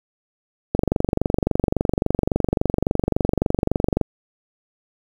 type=click train; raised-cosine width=2 ms; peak=-4 dBFS; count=78; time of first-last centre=0.75-4.013 s; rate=23.6 Hz; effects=7-bit